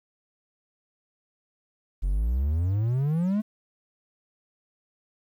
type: exponential sweep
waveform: triangle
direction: up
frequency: 43.13 to 220 Hz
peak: -20 dBFS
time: 2.02-3.42 s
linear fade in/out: 20 ms
effects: 10-bit